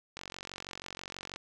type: click train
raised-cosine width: 0.2 ms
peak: -23 dBFS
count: 56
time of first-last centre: 0.17-1.36 s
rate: 46.2 Hz
effects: none